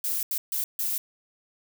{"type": "noise bursts at uneven times", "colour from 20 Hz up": "violet", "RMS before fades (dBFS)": -28, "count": 4, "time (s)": [[0.04, 0.23], [0.31, 0.38], [0.52, 0.64], [0.79, 0.98]], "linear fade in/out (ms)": 2, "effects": []}